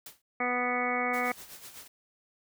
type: noise with exponential decay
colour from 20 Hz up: white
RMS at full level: -40 dBFS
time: 0.06-0.22 s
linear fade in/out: 5 ms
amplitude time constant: 34 ms
type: harmonic tone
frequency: 246.9 Hz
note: B3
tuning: in tune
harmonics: 1 / 2 / 3 / 4 / 5 / 6 / 7 / 8 / 9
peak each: -36 / -35 / -33 / -43 / -34 / -44 / -42 / -36 / -33 dBFS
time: 0.4-1.32 s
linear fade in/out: 5 ms
type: noise with tremolo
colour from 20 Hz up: white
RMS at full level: -45 dBFS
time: 1.13-1.88 s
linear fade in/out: 10 ms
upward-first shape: sine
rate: 8 Hz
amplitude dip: 60%
effects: none